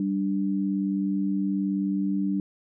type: tone pair together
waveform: sine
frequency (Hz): 194.84 / 293.7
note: G3 / D4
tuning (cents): -10 / 0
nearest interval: perfect fifth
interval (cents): 710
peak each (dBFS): -25 / -27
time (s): 0-2.4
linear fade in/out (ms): 2
effects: none